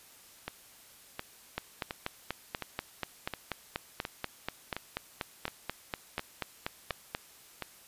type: two click trains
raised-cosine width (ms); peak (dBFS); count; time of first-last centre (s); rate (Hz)
0.3; -19 / -16; 11 / 24; 0.48-7.623 / 1.58-7.149; 1.4 / 4.13
effects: white hiss -56 dBFS RMS until 7.87 s + resampled to 32000 Hz